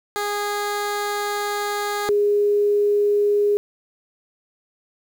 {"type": "tone pair in turn", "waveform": ["15% pulse", "sine"], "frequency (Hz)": [411.7, 411.7], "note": ["G#4", "G#4"], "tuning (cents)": [-15, -15], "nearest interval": "unison", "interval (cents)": 0, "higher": "neither", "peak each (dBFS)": [-16, -15], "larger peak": "second", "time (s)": [[0.16, 2.09], [2.09, 3.57]], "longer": "first", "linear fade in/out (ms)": 0, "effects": ["8-bit"]}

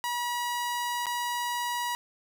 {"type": "tone with dropouts", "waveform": "sawtooth", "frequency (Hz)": 965, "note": "B5", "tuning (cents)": -40, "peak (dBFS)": -25, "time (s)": [0.04, 1.95], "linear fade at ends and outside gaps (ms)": 0, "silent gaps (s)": [1.058, 1.067], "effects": []}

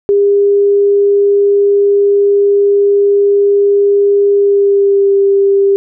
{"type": "tone with pitch glide", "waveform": "sine", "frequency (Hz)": [403.3, 396.1], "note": ["G4", "G4"], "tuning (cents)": [49, 18], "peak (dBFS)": -6, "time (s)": [0.09, 5.76], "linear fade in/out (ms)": 0, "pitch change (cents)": -31, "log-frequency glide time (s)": [4.33, 5.14], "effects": []}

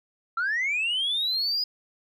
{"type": "linear sweep", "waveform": "sine", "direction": "up", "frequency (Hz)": [1318.5, 4989], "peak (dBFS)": -22, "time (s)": [0.37, 1.64], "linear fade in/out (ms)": 5, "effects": ["tanh soft clip ceiling -21 dBFS"]}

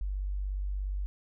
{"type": "tone", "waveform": "sine", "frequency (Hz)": 48.51, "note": "G1", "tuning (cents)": -17, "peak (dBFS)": -30, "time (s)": [0.01, 1.06], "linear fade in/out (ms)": 0, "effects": []}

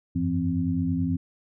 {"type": "tone cluster", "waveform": "sine", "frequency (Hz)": [88.1, 97.3, 168.8, 261.3], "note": ["F2", "G2", "E3", "C4"], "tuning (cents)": [16, -12, 41, -2], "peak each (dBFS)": [-31, -32, -27, -26], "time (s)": [0.15, 1.17], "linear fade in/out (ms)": 10, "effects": []}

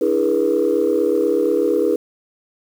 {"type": "chord", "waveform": "sine", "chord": "E dominant seventh", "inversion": "third", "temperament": "equal with one note detuned", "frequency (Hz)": [293.7, 329.6, 415.3, 483.7], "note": ["D4", "E4", "G#4", "B4"], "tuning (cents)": [0, 0, 0, -36], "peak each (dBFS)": [-23, -20, -18, -18], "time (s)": [0.01, 1.96], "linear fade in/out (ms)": 5, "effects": ["tanh soft clip ceiling -7 dBFS", "7-bit"]}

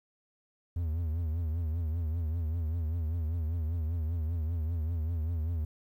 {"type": "tone with vibrato", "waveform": "triangle", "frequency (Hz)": 81.5, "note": "E2", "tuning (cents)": -19, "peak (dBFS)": -27, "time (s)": [0.76, 5.65], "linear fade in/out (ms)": 5, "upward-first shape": "triangle", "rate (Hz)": 5.1, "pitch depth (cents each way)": 130, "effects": ["11-bit"]}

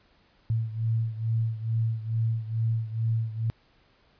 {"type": "beating tone pair", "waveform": "sine", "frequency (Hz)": [112.3, 114.6], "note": ["A2", "A#2"], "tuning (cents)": [36, -29], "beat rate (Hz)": 2.3, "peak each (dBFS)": [-26, -30], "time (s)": [0.5, 3.5], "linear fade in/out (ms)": 0, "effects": ["pink hiss -63 dBFS RMS until 4.19 s", "resampled to 11025 Hz"]}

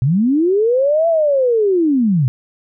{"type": "linear two-way sweep", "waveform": "sine", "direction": "up then down", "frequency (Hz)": [116.54, 677, 116.54], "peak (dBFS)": -11, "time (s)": [0.02, 2.28], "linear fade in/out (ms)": 0, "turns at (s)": 1.08, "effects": []}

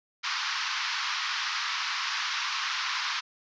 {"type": "band-pass noise", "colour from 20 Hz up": "pink", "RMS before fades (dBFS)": -31, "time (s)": [0.23, 3.21], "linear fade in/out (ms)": 20, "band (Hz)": [1000, 5700], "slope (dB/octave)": 48, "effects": ["resampled to 16000 Hz"]}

